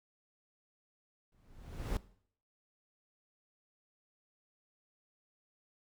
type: noise with exponential growth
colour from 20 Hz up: brown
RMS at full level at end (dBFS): -31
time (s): 1.32-1.97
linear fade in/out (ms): 2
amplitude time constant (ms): 140
effects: noise-tail reverb RT60 0.6 s tail -19 dB re dry